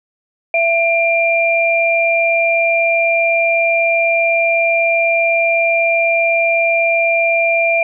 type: tone pair together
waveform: sine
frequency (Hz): 669 / 2384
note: E5 / D7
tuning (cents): +25 / +25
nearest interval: octave + minor seventh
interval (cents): 2200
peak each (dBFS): -14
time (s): 0.54-7.83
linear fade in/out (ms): 2
effects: none